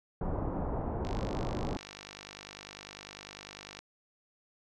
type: low-pass noise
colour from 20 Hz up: pink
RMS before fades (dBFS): -34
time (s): 0.21-1.77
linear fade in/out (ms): 5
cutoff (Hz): 970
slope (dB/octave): 24
type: click train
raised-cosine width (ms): 0.2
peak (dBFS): -26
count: 138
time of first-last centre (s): 1.05-3.79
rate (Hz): 50
effects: none